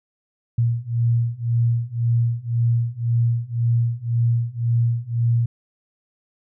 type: beating tone pair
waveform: sine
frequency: 116.54 / 118.44 Hz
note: A#2 / A#2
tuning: 0 / +28 cents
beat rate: 1.9 Hz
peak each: -21 / -20 dBFS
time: 0.58-5.46 s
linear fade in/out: 5 ms
effects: none